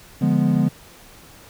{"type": "chord", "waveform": "triangle", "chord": "D diminished seventh", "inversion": "none", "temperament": "equal", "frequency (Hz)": [146.83, 174.61, 207.7, 246.9], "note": ["D3", "F3", "Ab3", "Cb4"], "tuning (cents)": [0, 0, 0, 0], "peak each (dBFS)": -19, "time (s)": [0.21, 0.69], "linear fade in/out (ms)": 10, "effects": ["pink hiss -46 dBFS RMS until 1.49 s"]}